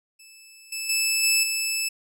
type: tone with level steps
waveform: 15% pulse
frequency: 2625 Hz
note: E7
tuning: 8 cents flat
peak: -40 / -22 / -14 / -11 / -17 dBFS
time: 0.19-1.89 s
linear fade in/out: 10 ms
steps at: 0.72 / 0.89 / 1.23 / 1.43 s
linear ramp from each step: 5 ms
effects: none